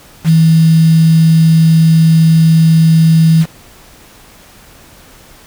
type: tone with quantisation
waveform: sine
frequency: 162 Hz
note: E3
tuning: 30 cents flat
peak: -4 dBFS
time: 0.24-3.46 s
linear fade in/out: 50 ms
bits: 4
effects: pink hiss -40 dBFS RMS until 5.46 s